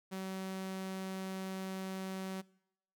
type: tone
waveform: sawtooth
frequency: 189.8 Hz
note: F#3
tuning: 44 cents sharp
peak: -35 dBFS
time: 0.11-2.42 s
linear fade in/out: 20 ms
effects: noise-tail reverb RT60 0.8 s tail -23 dB re dry